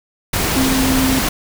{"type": "tone in noise", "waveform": "sine", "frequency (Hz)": 262.9, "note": "C4", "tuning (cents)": 8, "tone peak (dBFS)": -15, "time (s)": [0.56, 1.19], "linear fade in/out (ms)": 5, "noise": "pink", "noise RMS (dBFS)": -18, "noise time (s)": [0.33, 1.29], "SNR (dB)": 0, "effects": []}